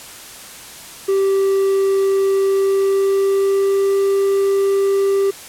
triangle tone with pitch glide, 389.7 to 393.5 Hz, G4 to G4, -10 to +7 cents, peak -11 dBFS, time 1.08-5.31 s, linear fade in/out 10 ms, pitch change +17 cents, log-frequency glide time 2.41-3.97 s, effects white hiss -36 dBFS RMS until 5.48 s + low-pass 12000 Hz 12 dB/octave

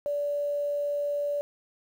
sine tone with quantisation, 579 Hz, D5, 25 cents flat, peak -26 dBFS, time 0.06-1.41 s, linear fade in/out 0 ms, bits 9, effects none

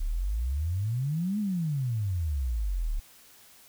sine exponential two-way sweep, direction up then down, 33.97 to 215.9 to 33.97 Hz, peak -26 dBFS, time 0-3 s, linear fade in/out 10 ms, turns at 1.39 s, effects white hiss -55 dBFS RMS until 3.68 s

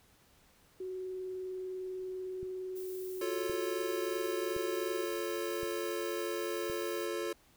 sine tone with vibrato, 371.9 Hz, F#4, 9 cents sharp, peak -37 dBFS, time 0.8-5.05 s, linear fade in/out 5 ms, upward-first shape triangle, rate 20 Hz, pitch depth 21 cents each way
click train, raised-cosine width 5 ms, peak -35 dBFS, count 5, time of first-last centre 2.43-6.699 s, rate 0.937 Hz
violet noise, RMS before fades -50 dBFS, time 2.75-7.07 s, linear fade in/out 20 ms
square chord, F augmented, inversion none, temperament equal, 349.2 / 440 / 554.4 Hz, F4 / A4 / C#5, 0 / 0 / 0 cents, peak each -38 / -39 / -42 dBFS, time 3.21-7.33 s, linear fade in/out 5 ms
effects pink hiss -65 dBFS RMS until 7.56 s

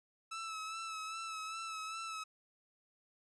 sawtooth tone with vibrato, 1308 Hz, E6, 14 cents flat, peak -37 dBFS, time 0.31-2.24 s, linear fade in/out 10 ms, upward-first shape sine, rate 2.5 Hz, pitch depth 35 cents each way, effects resampled to 22050 Hz

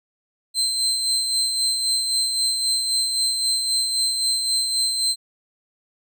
30% pulse tone with tremolo, 4113 Hz, C8, 30 cents flat, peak -15 dBFS, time 0.54-5.16 s, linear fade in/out 50 ms, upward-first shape sine, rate 3.8 Hz, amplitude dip 40%, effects none

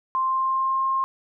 sine tone with pitch glide, 1050 to 1065.3 Hz, C6 to C6, +6 to +31 cents, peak -20 dBFS, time 0.15-1.04 s, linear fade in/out 0 ms, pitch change +25 cents, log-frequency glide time 0.25-0.86 s, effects none

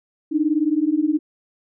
sine beating tone pair, 294.7 / 313.7 Hz, D4 / D#4, +6 / +14 cents, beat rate 19 Hz, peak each -20 / -19 dBFS, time 0.31-1.19 s, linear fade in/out 20 ms, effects none

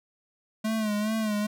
square tone with vibrato, 214.6 Hz, A3, 43 cents flat, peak -26 dBFS, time 0.64-1.47 s, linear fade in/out 10 ms, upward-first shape sine, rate 2.4 Hz, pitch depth 61 cents each way, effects none

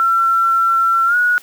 sine tone with pitch glide, 1352 to 1457.4 Hz, E6 to F#6, +43 to -27 cents, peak -11 dBFS, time 0-1.38 s, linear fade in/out 0 ms, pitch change +130 cents, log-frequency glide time 1.06-1.16 s, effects white hiss -43 dBFS RMS until 1.42 s + high-pass 200 Hz 12 dB/octave

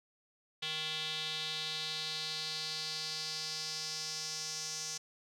square tone with band-pass filter sweep, 156.2 Hz, D#3, 7 cents sharp, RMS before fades -39 dBFS, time 0.62-4.98 s, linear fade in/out 10 ms, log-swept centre 3400 to 5900 Hz, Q 4, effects none

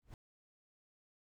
brown noise with exponential growth, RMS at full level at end -45 dBFS, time 0.02-0.14 s, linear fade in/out 1 ms, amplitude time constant 26 ms, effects none

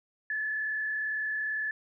sine tone with frequency modulation, 1729 Hz, A6, 31 cents flat, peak -29 dBFS, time 0.3-1.71 s, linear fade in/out 2 ms, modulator 37.8 Hz, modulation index 0.78, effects none

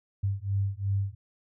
sine beating tone pair, 97.5 / 100.3 Hz, G2 / G2, -9 / +40 cents, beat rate 2.8 Hz, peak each -29 dBFS, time 0.23-1.15 s, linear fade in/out 10 ms, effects none

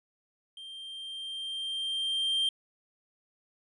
triangle tone with level ramp, 3170 Hz, G7, 19 cents sharp, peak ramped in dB -41 to -23 dBFS, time 0.57-2.49 s, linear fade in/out 2 ms, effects resampled to 24000 Hz

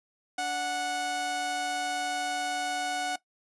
sawtooth tone pair together, 290.3 / 735.7 Hz, D4 / F#5, -20 / -10 cents, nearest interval octave + major third, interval 1610 cents, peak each -37 / -25 dBFS, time 0.38-3.16 s, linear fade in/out 5 ms, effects noise-tail reverb RT60 0.1 s tail -17 dB re dry + resampled to 24000 Hz

